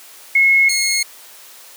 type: tone pair in turn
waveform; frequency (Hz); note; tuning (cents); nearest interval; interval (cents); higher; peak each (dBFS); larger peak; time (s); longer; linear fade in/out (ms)
sine / 15% pulse; 2174 / 2162; C#7 / C#7; -34 / -44; unison; 10; first; -9; neither; 0.35-0.69 / 0.69-1.03; neither; 5
effects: white hiss -41 dBFS RMS until 1.76 s + high-pass 400 Hz 12 dB/octave